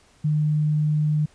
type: tone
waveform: sine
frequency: 151.6 Hz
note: D#3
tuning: 45 cents flat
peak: -18 dBFS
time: 0.24-1.26 s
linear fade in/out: 10 ms
effects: pink hiss -57 dBFS RMS until 1.34 s + resampled to 22050 Hz